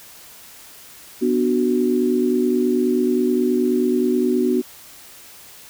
sine chord, B minor, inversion none, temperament just, 246.9 / 296.3 / 370.4 Hz, B3 / D4 / F#4, 0 / +15 / +2 cents, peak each -19 / -23 / -19 dBFS, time 1.21-4.62 s, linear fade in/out 20 ms, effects white hiss -43 dBFS RMS until 5.69 s

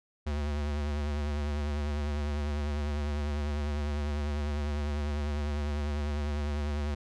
square tone with vibrato, 73.42 Hz, D2, in tune, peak -30 dBFS, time 0.26-6.95 s, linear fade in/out 10 ms, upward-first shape sine, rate 10 Hz, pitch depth 46 cents each way, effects low-pass 6000 Hz 12 dB/octave

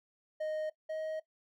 triangle tone pair in turn, 620 / 629 Hz, D#5 / D#5, -6 / +19 cents, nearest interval unison, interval 25 cents, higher second, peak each -31 / -33 dBFS, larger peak first, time 0.4-0.7 / 0.89-1.2 s, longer second, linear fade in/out 10 ms, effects noise-tail reverb RT60 0.1 s tail -17 dB re dry

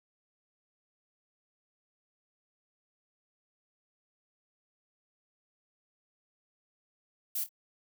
violet noise with echo, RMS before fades -33 dBFS, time 7.35-7.44 s, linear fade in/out 5 ms, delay 26 ms, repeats 2, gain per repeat -12 dB, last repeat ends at 7.492 s, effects none

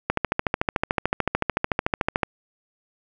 click train, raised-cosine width 0.5 ms, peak -5 dBFS, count 30, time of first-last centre 0.1-2.232 s, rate 13.6 Hz, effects none

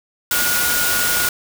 sine tone in noise, 1440 Hz, F#6, 47 cents flat, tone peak -21 dBFS, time 0.31-1.29 s, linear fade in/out 2 ms, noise white, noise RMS -19 dBFS, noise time 0.31-1.29 s, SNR -5 dB, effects none

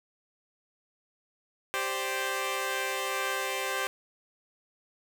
10% pulse chord, G suspended fourth, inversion none, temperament equal, 392 / 523.3 / 587.3 Hz, G4 / C5 / D5, 0 / 0 / 0 cents, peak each -25 / -24 / -30 dBFS, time 1.74-3.87 s, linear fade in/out 0 ms, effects none

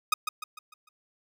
sawtooth tone with echo, 1244.5 Hz, D#6, in tune, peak -16 dBFS, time 0.12-0.14 s, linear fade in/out 5 ms, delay 150 ms, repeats 5, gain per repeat -7 dB, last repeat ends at 0.89 s, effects none

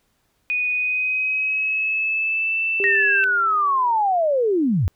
sine tone with pitch glide, 2479 to 2657 Hz, D#7 to E7, -7 to +13 cents, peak -19 dBFS, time 0.5-3.24 s, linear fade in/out 0 ms, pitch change +120 cents, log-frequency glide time 0.71-2.58 s
sine tone with exponential decay, 397 Hz, G4, 22 cents sharp, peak -22 dBFS, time 2.8-4.51 s, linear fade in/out 1 ms, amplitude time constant 370 ms
sine linear sweep, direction down, 1884 to 71.7 Hz, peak -16 dBFS, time 2.84-4.88 s, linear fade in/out 0 ms
effects pink hiss -67 dBFS RMS until 4.95 s

